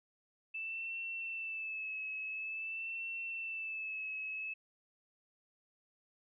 sine tone with vibrato, 2637 Hz, E7, in tune, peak -38 dBFS, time 0.54-4.54 s, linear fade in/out 10 ms, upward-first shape sine, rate 0.48 Hz, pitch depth 42 cents each way, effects none

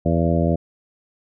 harmonic tone with a mistuned harmonic, 83.3 Hz, E2, 19 cents sharp, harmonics 1 / 2 / 3 / 4 / 5 / 6 / 7 / 8, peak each -22 / -20 / -24 / -26 / -30 / -28 / -25 / -28 dBFS, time 0.05-0.56 s, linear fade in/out 10 ms, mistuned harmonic 8, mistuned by +30 cents, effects none

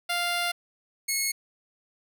10% pulse tone pair in turn, 698.5 / 2183 Hz, F5 / C#7, 0 / -27 cents, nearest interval octave + minor sixth, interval 1973 cents, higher second, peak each -17 / -16 dBFS, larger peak second, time 0.09-0.52 / 1.08-1.32 s, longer first, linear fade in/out 10 ms, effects none

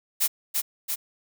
blue noise with echo, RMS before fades -22 dBFS, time 0.2-0.28 s, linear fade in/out 20 ms, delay 340 ms, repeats 2, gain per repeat -3 dB, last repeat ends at 0.96 s, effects none

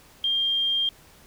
sine tone, 3199 Hz, G7, 34 cents sharp, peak -21 dBFS, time 0.24-0.89 s, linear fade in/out 2 ms, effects pink hiss -53 dBFS RMS until 1.26 s

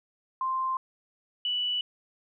sine tone pair in turn, 1046.5 / 2960 Hz, C6 / F#7, 0 / 0 cents, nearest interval octave + tritone, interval 1800 cents, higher second, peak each -26 dBFS, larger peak neither, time 0.41-0.77 / 1.45-1.81 s, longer neither, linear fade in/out 2 ms, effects none

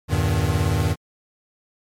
square tone cluster, 80.8 / 97.5 / 116.5 / 154.2 Hz, E2 / G2 / A#2 / D#3, -34 / -9 / -1 / -15 cents, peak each -24 / -23 / -27 / -25 dBFS, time 0.08-0.96 s, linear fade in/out 50 ms, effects MP3 64 kbps

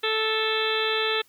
harmonic tone with a mistuned harmonic, 438.9 Hz, A4, 4 cents flat, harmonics 1 / 2 / 3 / 4 / 5 / 6 / 7 / 8 / 9, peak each -27 / -35 / -31 / -31 / -35 / -31 / -33 / -30 / -34 dBFS, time 0.03-1.22 s, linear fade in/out 10 ms, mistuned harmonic 7, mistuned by +67 cents, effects white hiss -60 dBFS RMS until 1.28 s

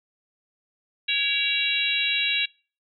harmonic tone with a mistuned harmonic, 554.4 Hz, C#5, in tune, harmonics 3 / 4 / 5 / 6 / 7, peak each -34 / -28 / -25 / -30 / -26 dBFS, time 1.08-2.46 s, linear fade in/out 10 ms, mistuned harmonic 4, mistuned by +62 cents, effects noise-tail reverb RT60 0.4 s tail -25 dB re dry

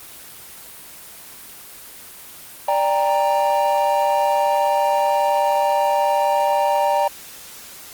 triangle chord, G minor, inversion second, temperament equal with one note detuned, 587.3 / 793.6 / 932.3 Hz, D5 / G5 / Bb5, 0 / +21 / 0 cents, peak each -18 dBFS, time 2.68-7.08 s, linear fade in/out 5 ms, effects white hiss -39 dBFS RMS until 7.93 s + Opus 24 kbps

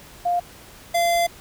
sine / square tone pair in turn, 704 / 687.5 Hz, F5 / F5, +14 / -27 cents, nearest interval unison, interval 41 cents, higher first, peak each -18 dBFS, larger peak neither, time 0.25-0.4 / 0.94-1.27 s, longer second, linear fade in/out 10 ms, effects pink hiss -45 dBFS RMS until 1.4 s

